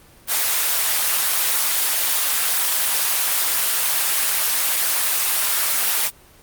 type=high-pass noise; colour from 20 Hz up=white; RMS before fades=-19 dBFS; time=0.27-6.11 s; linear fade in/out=50 ms; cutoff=710 Hz; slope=12 dB/octave; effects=pink hiss -49 dBFS RMS until 6.42 s + Opus 24 kbps